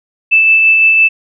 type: tone with tremolo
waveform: sine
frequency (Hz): 2637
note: E7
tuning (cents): 0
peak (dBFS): -4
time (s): 0.31-1.09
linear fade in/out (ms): 20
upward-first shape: sine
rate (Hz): 5.9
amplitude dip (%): 25
effects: none